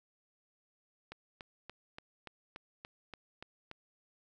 click train, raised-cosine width 0.3 ms, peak -29 dBFS, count 10, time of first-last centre 1.12-3.714 s, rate 3.47 Hz, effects none

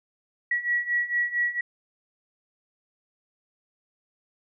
sine beating tone pair, 1925 / 1929.4 Hz, B6 / B6, -45 / -41 cents, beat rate 4.4 Hz, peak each -28 / -25 dBFS, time 0.51-1.61 s, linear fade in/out 5 ms, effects none

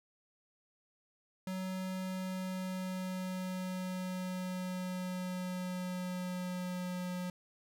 square tone with pitch glide, 186.8 to 180.54 Hz, F#3 to F#3, +17 to -42 cents, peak -37 dBFS, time 1.47-7.3 s, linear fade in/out 2 ms, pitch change -59 cents, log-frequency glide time 1.93-7.14 s, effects none

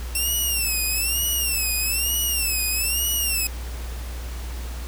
5% pulse tone with vibrato, 2697 Hz, E7, 39 cents sharp, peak -13 dBFS, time 0.15-3.47 s, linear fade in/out 2 ms, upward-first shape sine, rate 1.1 Hz, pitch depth 140 cents each way, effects added 60 Hz sine -29 dBFS peak until 4.87 s + pink hiss -40 dBFS RMS until 4.87 s

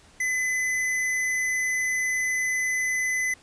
square tone, 2018 Hz, B6, 37 cents sharp, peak -24 dBFS, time 0.2-3.34 s, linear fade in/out 5 ms, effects pink hiss -54 dBFS RMS until 3.42 s + resampled to 22050 Hz

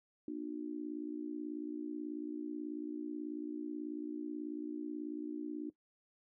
sine tone with amplitude modulation, 302.4 Hz, D#4, 49 cents flat, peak -34 dBFS, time 0.28-5.7 s, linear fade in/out 2 ms, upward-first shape sine, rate 58.3 Hz, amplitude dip 90%, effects noise-tail reverb RT60 0.1 s tail -17 dB re dry

